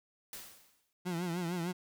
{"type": "noise with exponential decay", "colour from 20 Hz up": "white", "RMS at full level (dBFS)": -43, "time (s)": [0.33, 0.93], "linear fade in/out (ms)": 1, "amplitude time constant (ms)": 130}
{"type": "tone with vibrato", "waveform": "30% pulse", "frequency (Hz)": 173.8, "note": "F3", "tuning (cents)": -8, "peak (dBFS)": -31, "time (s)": [1.05, 1.73], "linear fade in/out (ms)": 20, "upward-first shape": "triangle", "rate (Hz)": 6.6, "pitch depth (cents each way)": 110}
{"effects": []}